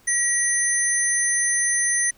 sine tone cluster, 1916 / 6120 / 9480 Hz, A#6 / G8 / D9, +47 / -42 / +15 cents, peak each -23 dBFS, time 0.07-2.11 s, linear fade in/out 10 ms, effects pink hiss -56 dBFS RMS until 2.17 s

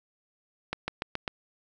accelerating click train, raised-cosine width 0.3 ms, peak -14 dBFS, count 5, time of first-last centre 0.73-1.278 s, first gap 150 ms, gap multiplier 0.94, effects none

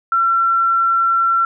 sine tone, 1355 Hz, E6, 47 cents sharp, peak -12 dBFS, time 0.12-1.45 s, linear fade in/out 2 ms, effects none

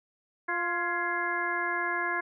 harmonic tone with a mistuned harmonic, 349.2 Hz, F4, in tune, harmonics 1 / 2 / 3 / 4 / 5 / 6, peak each -37 / -37 / -33 / -37 / -31 / -37 dBFS, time 0.48-2.21 s, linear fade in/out 10 ms, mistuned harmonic 5, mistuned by -66 cents, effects none

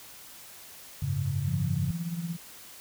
sine chord, F# suspended second, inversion none, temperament equal, 92.5 / 103.83 / 138.59 Hz, F#2 / G#2 / C#3, 0 / 0 / 0 cents, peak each -33 / -32 / -29 dBFS, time 1.02-1.91 s, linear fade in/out 5 ms
sine tone with tremolo, 169.4 Hz, E3, 48 cents sharp, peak -27 dBFS, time 1.47-2.37 s, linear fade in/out 20 ms, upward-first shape triangle, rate 17 Hz, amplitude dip 75%
effects white hiss -48 dBFS RMS until 2.8 s

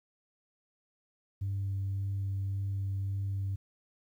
sine tone with vibrato, 98 Hz, G2, in tune, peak -29 dBFS, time 1.41-3.56 s, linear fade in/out 10 ms, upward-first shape sine, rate 1.8 Hz, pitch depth 11 cents each way, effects tanh soft clip ceiling -28 dBFS + 11-bit

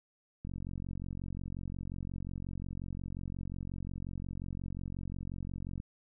click train, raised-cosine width 5 ms, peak -28 dBFS, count 245, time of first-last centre 0.45-5.801 s, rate 45.6 Hz, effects none

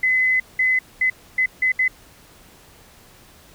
sine tone bursts at uneven times, 2028 Hz, B6, 45 cents sharp, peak -15 dBFS, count 6, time 0.03-0.4 / 0.59-0.79 / 1.01-1.1 / 1.38-1.46 / 1.62-1.72 / 1.79-1.88 s, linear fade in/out 5 ms, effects pink hiss -49 dBFS RMS until 3.54 s

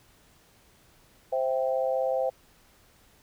sine chord, C major, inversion none, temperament equal, 523.3 / 659.3 / 784 Hz, C5 / E5 / G5, 0 / 0 / 0 cents, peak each -26 / -30 / -32 dBFS, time 1.32-2.3 s, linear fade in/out 10 ms, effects pink hiss -60 dBFS RMS until 3.22 s

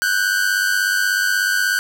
45% pulse tone pair together, 1480 / 1576.5 Hz, F#6 / G6, 0 / +9 cents, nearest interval minor second, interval 109 cents, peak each -18 / -20 dBFS, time 0.02-1.79 s, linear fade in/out 0 ms, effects none

